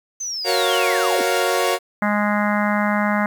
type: linear sweep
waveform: sine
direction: down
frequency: 6290 to 198.4 Hz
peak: -24 dBFS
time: 0.2-1.22 s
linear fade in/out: 10 ms
type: chord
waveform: sawtooth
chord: Gb major seventh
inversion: none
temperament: equal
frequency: 370 / 466.2 / 554.4 / 698.5 Hz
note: Gb4 / Bb4 / Db5 / F5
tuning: 0 / 0 / 0 / 0 cents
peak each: -19 dBFS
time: 0.44-1.79 s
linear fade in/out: 50 ms
type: harmonic tone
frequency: 207.7 Hz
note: G#3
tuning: in tune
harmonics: 1 / 3 / 4 / 5 / 6 / 7 / 8 / 9 / 10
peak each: -20 / -25 / -26 / -27 / -28 / -28 / -29 / -30 / -30 dBFS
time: 2.02-3.26 s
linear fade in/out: 2 ms
effects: 8-bit